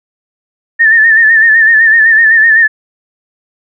sine tone with vibrato, 1792 Hz, A6, 31 cents sharp, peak -3 dBFS, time 0.79-2.68 s, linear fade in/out 20 ms, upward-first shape sine, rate 7.9 Hz, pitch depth 63 cents each way, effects none

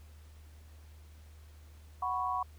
sine chord, F# suspended fourth, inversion none, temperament equal, 740 / 987.8 / 1108.7 Hz, F#5 / B5 / C#6, 0 / 0 / 0 cents, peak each -36 / -35 / -34 dBFS, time 2.02-2.43 s, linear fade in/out 5 ms, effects added 76 Hz sine -51 dBFS peak until 2.58 s + pink hiss -64 dBFS RMS until 2.58 s

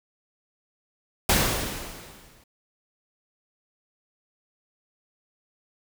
pink noise with exponential decay, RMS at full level -18 dBFS, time 1.29-2.44 s, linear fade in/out 5 ms, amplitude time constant 250 ms, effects none

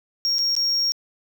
sine tone with dropouts, 5570 Hz, F8, 5 cents flat, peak -16 dBFS, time 0.25-0.92 s, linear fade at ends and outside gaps 0 ms, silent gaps 0.384-0.39 / 0.552-0.565 s, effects tanh soft clip ceiling -18 dBFS + 8-bit

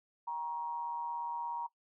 sine tone with amplitude modulation, 944 Hz, A#5, 22 cents sharp, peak -32 dBFS, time 0.27-1.67 s, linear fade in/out 10 ms, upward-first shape sine, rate 157 Hz, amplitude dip 55%, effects noise-tail reverb RT60 0.1 s tail -20 dB re dry

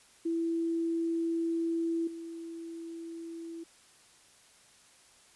sine tone with level steps, 332.1 Hz, E4, 13 cents sharp, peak -28 / -39 dBFS, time 0.25-3.64 s, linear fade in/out 10 ms, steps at 2.07 s, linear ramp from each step 5 ms, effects white hiss -60 dBFS RMS until 5.35 s + resampled to 24000 Hz

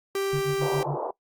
45% pulse tone, 392 Hz, G4, in tune, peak -25 dBFS, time 0.15-0.83 s, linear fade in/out 2 ms
sine tone with tremolo, 144.6 Hz, D3, 27 cents flat, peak -25 dBFS, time 0.33-0.97 s, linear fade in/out 2 ms, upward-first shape sine, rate 7.3 Hz, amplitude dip 100%
white band-pass noise, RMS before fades -31 dBFS, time 0.61-1.11 s, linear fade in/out 5 ms, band 320 to 970 Hz, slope 48 dB/octave
effects noise-tail reverb RT60 0.1 s tail -20 dB re dry + Opus 48 kbps

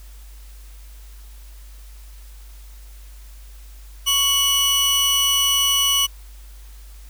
sawtooth tone pair together, 1108.7 / 2953 Hz, C#6 / F#7, 0 / -4 cents, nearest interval octave + perfect fourth, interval 1696 cents, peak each -23 / -13 dBFS, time 4.06-6.07 s, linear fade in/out 20 ms, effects added 50 Hz sine -38 dBFS peak until 7.09 s + white hiss -51 dBFS RMS until 7.09 s

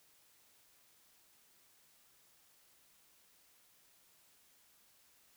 silence, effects white hiss -68 dBFS RMS until 5.36 s

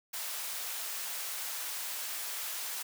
white high-pass noise, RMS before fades -38 dBFS, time 0.13-2.83 s, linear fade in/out 10 ms, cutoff 670 Hz, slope 12 dB/octave, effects none

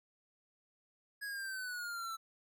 square exponential sweep, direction down, 1673 to 1318.5 Hz, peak -40 dBFS, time 1.21-2.17 s, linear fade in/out 20 ms, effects none

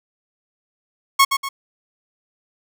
sawtooth tone with echo, 1096 Hz, C#6, 20 cents flat, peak -6 dBFS, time 1.19-1.25 s, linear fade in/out 10 ms, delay 120 ms, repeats 2, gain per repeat -7 dB, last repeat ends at 1.49 s, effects none

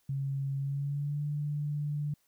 sine tone with pitch glide, 137.4 to 147.26 Hz, C#3 to D3, -15 to +5 cents, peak -30 dBFS, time 0.09-2.14 s, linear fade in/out 5 ms, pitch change +120 cents, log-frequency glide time 0.57-1.23 s, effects white hiss -72 dBFS RMS until 2.27 s

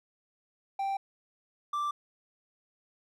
triangle tone pair in turn, 784 / 1174.7 Hz, G5 / D6, 0 / 0 cents, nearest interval perfect fifth, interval 700 cents, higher second, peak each -27 dBFS, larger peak neither, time 0.79-0.97 / 1.73-1.91 s, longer neither, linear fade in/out 5 ms, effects none

